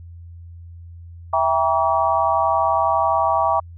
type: chord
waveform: sine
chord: E diminished seventh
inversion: none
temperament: just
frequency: 659.3 / 791.1 / 949.3 / 1139.2 Hz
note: E5 / G5 / Bb5 / Db6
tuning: 0 / +16 / +31 / +47 cents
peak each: -21 dBFS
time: 1.33-3.6 s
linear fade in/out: 5 ms
effects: added 85 Hz sine -36 dBFS peak until 3.77 s